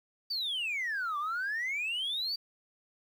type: exponential two-way sweep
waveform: sine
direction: down then up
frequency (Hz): 4704 to 1145 to 4704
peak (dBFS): -29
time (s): 0.3-2.36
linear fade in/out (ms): 10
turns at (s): 1.18
effects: tanh soft clip ceiling -29 dBFS + 10-bit